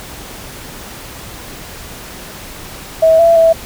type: tone with pitch steps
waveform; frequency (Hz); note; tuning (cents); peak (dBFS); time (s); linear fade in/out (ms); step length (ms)
sine; 646 / 670 / 656; E5 / E5 / E5; -35 / +28 / -9; -5; 3.02-3.53; 10; 170
effects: pink hiss -31 dBFS RMS until 3.65 s